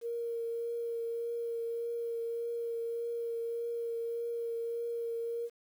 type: tone with vibrato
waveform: sine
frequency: 466 Hz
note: A#4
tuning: 1 cent flat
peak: -33 dBFS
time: 0.01-5.5 s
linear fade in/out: 50 ms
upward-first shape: triangle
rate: 1.7 Hz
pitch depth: 16 cents each way
effects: 10-bit